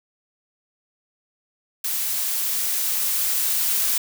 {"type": "noise with level ramp", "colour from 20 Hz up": "blue", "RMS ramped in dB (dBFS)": [-25, -21], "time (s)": [1.84, 3.98], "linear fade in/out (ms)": 5, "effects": []}